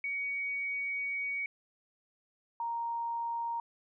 sine tone pair in turn, 2248 / 932.2 Hz, C#7 / A#5, +24 / 0 cents, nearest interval octave + minor third, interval 1524 cents, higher first, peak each -32 / -32 dBFS, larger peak neither, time 0.04-1.46 / 2.6-3.6 s, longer first, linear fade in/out 2 ms, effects none

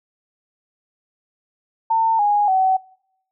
sine tone with pitch steps, 900 / 825.3 / 756.8 Hz, A5 / G#5 / F#5, +39 / -11 / +39 cents, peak -14 dBFS, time 1.9-2.77 s, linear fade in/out 10 ms, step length 290 ms, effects noise-tail reverb RT60 0.7 s tail -23 dB re dry

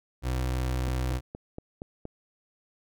30% pulse tone, 63.3 Hz, B1, 43 cents sharp, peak -24 dBFS, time 0.22-1.21 s, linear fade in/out 50 ms
click train, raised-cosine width 2 ms, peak -24 dBFS, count 6, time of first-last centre 0.88-2.054 s, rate 4.26 Hz
effects none

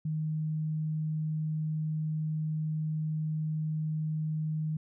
sine tone, 155.56 Hz, D#3, in tune, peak -29 dBFS, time 0.05-4.77 s, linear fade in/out 5 ms, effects none

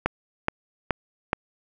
click train, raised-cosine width 0.5 ms, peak -6 dBFS, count 4, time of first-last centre 0.06-1.331 s, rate 2.36 Hz, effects none

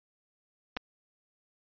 clicks, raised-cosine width 0.3 ms, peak -18 dBFS, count 2, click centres 0.767 / 0.771 s, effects resampled to 11025 Hz

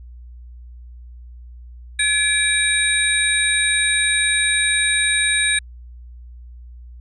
sine tone cluster, 1701 / 2340 / 3798 / 8730 Hz, G#6 / D7 / A#7 / C#9, +41 / -7 / +32 / -28 cents, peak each -21 dBFS, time 1.99-5.59 s, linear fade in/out 5 ms, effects added 60 Hz sine -36 dBFS peak until 7 s

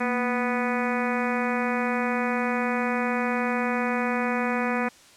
harmonic tone with a mistuned harmonic, 246.9 Hz, B3, in tune, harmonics 1 / 2 / 3 / 4 / 5 / 6 / 7 / 8 / 9 / 10, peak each -27 / -30 / -32 / -33 / -34 / -35 / -35 / -36 / -37 / -37 dBFS, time 0-4.89 s, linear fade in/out 10 ms, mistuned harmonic 1, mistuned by -97 cents, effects white hiss -52 dBFS RMS until 5.16 s + low-pass 8000 Hz 12 dB/octave

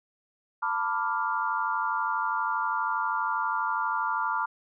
sine chord, B half-diminished seventh, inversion third, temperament equal with one note detuned, 895.4 / 987.8 / 1174.7 / 1396.9 Hz, A5 / B5 / D6 / F6, +30 / 0 / 0 / 0 cents, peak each -31 dBFS, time 0.62-4.46 s, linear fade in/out 10 ms, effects none

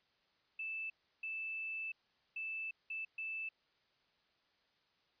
sine tone bursts at uneven times, 2637 Hz, E7, in tune, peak -39 dBFS, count 5, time 0.59-0.9 / 1.23-1.92 / 2.36-2.71 / 2.9-3.05 / 3.18-3.49 s, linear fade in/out 5 ms, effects white hiss -75 dBFS RMS until 5.2 s + resampled to 11025 Hz

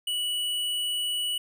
square tone, 2945 Hz, F#7, 9 cents flat, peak -27 dBFS, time 0.07-1.38 s, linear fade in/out 5 ms, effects none

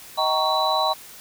sine tone cluster, 628 / 767 / 930 / 1114 / 3956 Hz, D#5 / G5 / A#5 / C#6 / B7, +16 / -38 / -4 / +8 / +2 cents, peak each -25 dBFS, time 0.17-0.94 s, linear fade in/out 20 ms, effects white hiss -43 dBFS RMS until 1.2 s

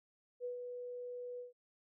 sine tone with ADSR envelope, 491.4 Hz, B4, 9 cents flat, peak -37 dBFS, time 0.4-1.53 s, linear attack 46 ms, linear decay 120 ms, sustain -5 dB, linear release 140 ms, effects none

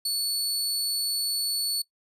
sawtooth tone, 4435 Hz, C#8, in tune, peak -22 dBFS, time 0.05-1.82 s, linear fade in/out 5 ms, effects noise-tail reverb RT60 0.1 s tail -21 dB re dry + resampled to 32000 Hz

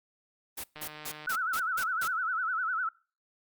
white noise bursts, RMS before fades -37 dBFS, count 7, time 0.57-2.08 s, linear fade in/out 10 ms, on 70 ms, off 170 ms
click train, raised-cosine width 0.3 ms, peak -28 dBFS, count 77, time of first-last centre 0.76-1.26 s, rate 152 Hz
sine tone with vibrato, 1396.9 Hz, F6, in tune, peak -28 dBFS, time 1.27-2.89 s, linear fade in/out 5 ms, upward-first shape sine, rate 9.9 Hz, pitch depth 150 cents each way
effects noise-tail reverb RT60 0.4 s tail -25 dB re dry + Opus 32 kbps

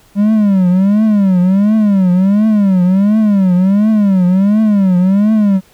triangle tone with vibrato, 197.8 Hz, G3, 16 cents sharp, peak -5 dBFS, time 0.15-5.61 s, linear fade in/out 50 ms, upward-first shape triangle, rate 1.4 Hz, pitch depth 200 cents each way, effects pink hiss -48 dBFS RMS until 5.73 s

